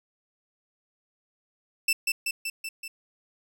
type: tone with echo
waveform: sawtooth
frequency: 2660 Hz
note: E7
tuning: 15 cents sharp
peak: -17 dBFS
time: 1.88-1.93 s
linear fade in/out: 5 ms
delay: 190 ms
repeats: 5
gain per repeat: -3 dB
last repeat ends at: 2.88 s
effects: none